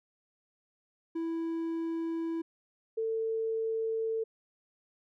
triangle / sine tone pair in turn, 329.6 / 447.2 Hz, E4 / A4, 0 / +28 cents, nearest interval perfect fourth, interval 528 cents, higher second, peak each -29 / -29 dBFS, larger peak neither, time 1.15-2.42 / 2.97-4.24 s, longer neither, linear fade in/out 10 ms, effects none

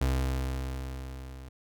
35% pulse tone with level ramp, 65.41 Hz, C2, in tune, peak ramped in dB -22 to -41 dBFS, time 0.01-1.49 s, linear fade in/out 5 ms, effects none

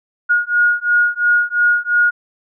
sine beating tone pair, 1437 / 1439.9 Hz, F6 / F#6, +49 / -48 cents, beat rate 2.9 Hz, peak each -15 dBFS, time 0.29-2.11 s, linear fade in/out 20 ms, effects none

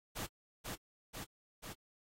pink noise with echo, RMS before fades -42 dBFS, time 0.15-0.27 s, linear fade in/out 20 ms, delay 490 ms, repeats 3, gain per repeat -2 dB, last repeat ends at 1.74 s, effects AAC 48 kbps

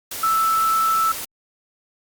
sine tone in noise, 1318.5 Hz, E6, in tune, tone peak -16 dBFS, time 0.23-1.12 s, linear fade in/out 5 ms, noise white, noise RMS -30 dBFS, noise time 0.11-1.25 s, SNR +11 dB, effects Opus 48 kbps

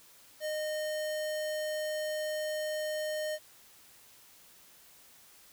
square tone, 614 Hz, D#5, 23 cents flat, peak -33 dBFS, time 0.4-3.39 s, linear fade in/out 50 ms, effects white hiss -58 dBFS RMS until 5.52 s

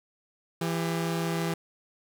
sawtooth tone pair together, 166.82 / 400 Hz, E3 / G4, +21 / +35 cents, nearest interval octave + minor third, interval 1514 cents, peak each -24 / -30 dBFS, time 0.61-1.54 s, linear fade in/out 5 ms, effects none

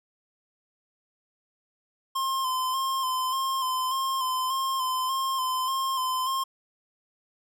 square tone with vibrato, 1046.5 Hz, C6, in tune, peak -26 dBFS, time 2.15-6.44 s, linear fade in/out 10 ms, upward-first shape square, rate 1.7 Hz, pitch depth 31 cents each way, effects none

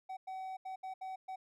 triangle tone bursts at uneven times, 757 Hz, F#5, 39 cents sharp, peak -38 dBFS, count 6, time 0.09-0.17 / 0.27-0.57 / 0.65-0.76 / 0.83-0.94 / 1.01-1.16 / 1.28-1.36 s, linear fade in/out 10 ms, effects none

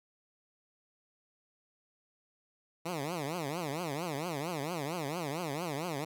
10% pulse tone with vibrato, 157.6 Hz, D#3, 23 cents sharp, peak -26 dBFS, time 2.85-6.05 s, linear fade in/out 10 ms, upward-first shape triangle, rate 4.4 Hz, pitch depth 290 cents each way, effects none

